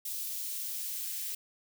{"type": "noise with high-pass filter sweep", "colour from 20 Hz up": "blue", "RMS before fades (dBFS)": -37, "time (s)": [0.05, 1.35], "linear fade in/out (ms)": 5, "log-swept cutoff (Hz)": [3500, 2100], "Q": 0.8, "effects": []}